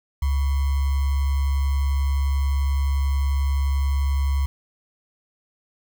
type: tone with sample-and-hold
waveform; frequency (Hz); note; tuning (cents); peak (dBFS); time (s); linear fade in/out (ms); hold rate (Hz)
sine; 69.3; C#2; 0; -18; 0.22-4.46; 5; 1050
effects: none